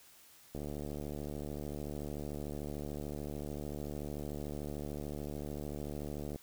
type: click train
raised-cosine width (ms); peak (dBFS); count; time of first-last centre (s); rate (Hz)
2; -28; 428; 0.55-6.36; 73.5
effects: white hiss -60 dBFS RMS until 6.42 s